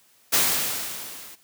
white noise with level ramp, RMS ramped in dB -18 to -44 dBFS, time 0.32-1.36 s, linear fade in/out 20 ms, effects white hiss -59 dBFS RMS until 1.43 s + high-pass 100 Hz 12 dB/octave

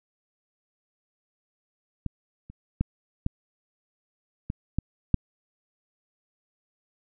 clicks, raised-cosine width 5 ms, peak -17 / -30 / -11 / -13 / -17 / -12 / -6 dBFS, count 7, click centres 2.063 / 2.5 / 2.81 / 3.264 / 4.501 / 4.786 / 5.143 s, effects none

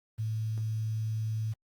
sine tone with quantisation, 110 Hz, A2, in tune, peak -29 dBFS, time 0.18-1.54 s, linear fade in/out 20 ms, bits 9, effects Opus 32 kbps

